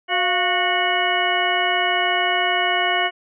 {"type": "harmonic tone with a mistuned harmonic", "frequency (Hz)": 366.9, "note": "F#4", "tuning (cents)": -15, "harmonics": [1, 2, 3, 4, 5, 6, 8], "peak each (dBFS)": [-28, -22, -27, -27, -25, -24, -24], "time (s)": [0.08, 3.11], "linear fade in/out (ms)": 50, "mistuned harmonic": 2, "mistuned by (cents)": -80, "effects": []}